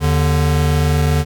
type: tone pair together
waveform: square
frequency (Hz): 79.44 / 147.6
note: D#2 / D3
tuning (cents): +37 / +9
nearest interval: major seventh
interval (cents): 1072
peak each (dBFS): -16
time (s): 0-1.25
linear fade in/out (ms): 50
effects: none